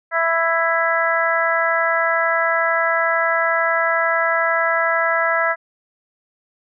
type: harmonic tone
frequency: 331.1 Hz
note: E4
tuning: 8 cents sharp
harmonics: 2 / 3 / 4 / 5 / 6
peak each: -21 / -25 / -21 / -21 / -23 dBFS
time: 0.11-5.56 s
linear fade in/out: 50 ms
effects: none